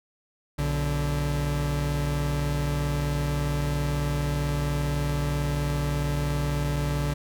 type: tone pair together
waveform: 40% pulse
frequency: 61.2 / 145.56 Hz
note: B1 / D3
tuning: -15 / -15 cents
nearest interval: octave + minor third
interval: 1500 cents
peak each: -28 / -25 dBFS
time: 0.58-7.14 s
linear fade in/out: 10 ms
effects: none